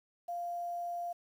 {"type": "tone with quantisation", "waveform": "sine", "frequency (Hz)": 696, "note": "F5", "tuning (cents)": -6, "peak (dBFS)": -35, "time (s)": [0.28, 1.13], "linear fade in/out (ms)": 10, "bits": 10, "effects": []}